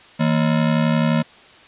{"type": "ring-modulated tone", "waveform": "square", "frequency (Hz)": 196, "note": "G3", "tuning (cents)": 0, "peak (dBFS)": -13, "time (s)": [0.19, 1.23], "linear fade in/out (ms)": 20, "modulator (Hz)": 35.8, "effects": ["white hiss -46 dBFS RMS until 1.67 s", "resampled to 8000 Hz"]}